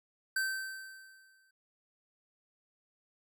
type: tone with exponential decay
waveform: square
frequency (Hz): 1549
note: G6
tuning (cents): -21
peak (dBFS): -29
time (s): 0.36-1.51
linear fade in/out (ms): 5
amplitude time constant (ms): 250
effects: none